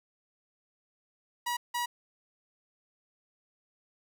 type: tone bursts at uneven times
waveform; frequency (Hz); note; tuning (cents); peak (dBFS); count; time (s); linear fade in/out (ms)
sawtooth; 964; B5; -42; -26; 2; 1.46-1.57 / 1.74-1.86; 10
effects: none